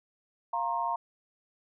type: chord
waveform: sine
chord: F suspended fourth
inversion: none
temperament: equal with one note detuned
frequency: 698.5 / 932.3 / 1067.3 Hz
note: F5 / Bb5 / C6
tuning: 0 / 0 / +34 cents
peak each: -34 / -30 / -34 dBFS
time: 0.53-0.96 s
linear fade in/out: 5 ms
effects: none